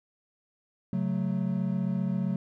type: chord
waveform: triangle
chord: F# minor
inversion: second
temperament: equal with one note detuned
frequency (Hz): 137.16 / 185 / 220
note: C#3 / F#3 / A3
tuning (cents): -18 / 0 / 0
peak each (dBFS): -31 / -26 / -31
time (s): 0.93-2.36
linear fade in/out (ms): 2
effects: none